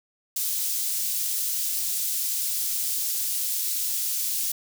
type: high-pass noise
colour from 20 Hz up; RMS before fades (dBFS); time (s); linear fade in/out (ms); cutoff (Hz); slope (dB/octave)
white; -27; 0.36-4.52; 5; 5000; 12
effects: none